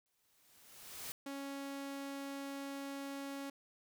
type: noise with exponential growth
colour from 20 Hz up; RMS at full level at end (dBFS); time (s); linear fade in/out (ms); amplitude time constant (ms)
white; -43; 0.06-1.12; 0; 230
type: tone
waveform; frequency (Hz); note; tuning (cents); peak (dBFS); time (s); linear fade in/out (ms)
sawtooth; 277.2; C#4; 0; -38; 1.26-3.5; 5
effects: none